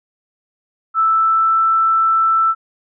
sine tone with pitch glide, 1318.5 to 1326.9 Hz, E6 to E6, 0 to +11 cents, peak -11 dBFS, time 0.94-2.55 s, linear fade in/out 50 ms, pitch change +11 cents, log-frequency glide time 1.07-1.61 s, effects none

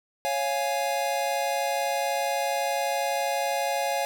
square chord, Db major, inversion none, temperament equal, 554.4 / 698.5 / 830.6 Hz, Db5 / F5 / Ab5, 0 / 0 / 0 cents, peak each -30 dBFS, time 0.25-4.05 s, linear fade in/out 0 ms, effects none

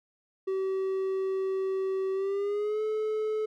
triangle tone with pitch glide, 382.5 to 431.8 Hz, G4 to A4, -42 to -33 cents, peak -25 dBFS, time 0.47-3.46 s, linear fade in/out 10 ms, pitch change +209 cents, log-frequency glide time 2.13-2.82 s, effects none

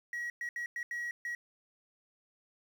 sine tone bursts at uneven times, 1910 Hz, A#6, 42 cents sharp, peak -32 dBFS, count 6, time 0.13-0.3 / 0.41-0.49 / 0.56-0.66 / 0.76-0.83 / 0.91-1.11 / 1.25-1.35 s, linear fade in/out 2 ms, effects tanh soft clip ceiling -34 dBFS + 10-bit

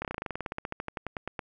slowing click train, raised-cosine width 0.5 ms, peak -18 dBFS, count 23, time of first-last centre 0.02-1.392 s, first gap 28 ms, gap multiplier 1.07, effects none

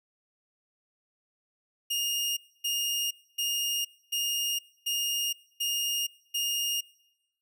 sawtooth tone bursts, 2838 Hz, F7, 27 cents sharp, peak -24 dBFS, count 7, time 1.9-6.81 s, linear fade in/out 10 ms, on 470 ms, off 270 ms, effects noise-tail reverb RT60 1.0 s tail -25 dB re dry

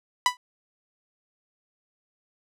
sawtooth tone with exponential decay, 990 Hz, B5, 4 cents sharp, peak -10 dBFS, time 0.26-0.37 s, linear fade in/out 1 ms, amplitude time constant 22 ms, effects low-pass 9000 Hz 12 dB/octave

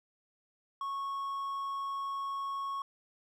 triangle tone, 1102 Hz, C#6, 11 cents flat, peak -32 dBFS, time 0.81-2.82 s, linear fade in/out 2 ms, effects none

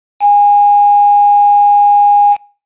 sine tone with quantisation, 819 Hz, G#5, 24 cents flat, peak -4 dBFS, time 0.2-2.37 s, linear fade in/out 50 ms, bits 4, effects noise-tail reverb RT60 0.4 s tail -24 dB re dry + resampled to 8000 Hz

